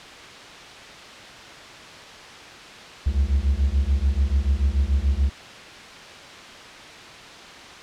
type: beating tone pair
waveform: triangle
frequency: 65.41 / 72.31 Hz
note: C2 / D2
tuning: 0 / -26 cents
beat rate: 6.9 Hz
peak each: -19 dBFS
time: 3.06-5.3 s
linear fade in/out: 10 ms
effects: white hiss -40 dBFS RMS until 7.82 s + low-pass 4000 Hz 12 dB/octave